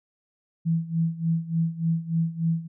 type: tone with tremolo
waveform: sine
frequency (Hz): 164.81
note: E3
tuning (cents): 0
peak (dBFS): -19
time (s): 0.65-2.68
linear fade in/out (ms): 20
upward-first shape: sine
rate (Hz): 3.4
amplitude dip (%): 85
effects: none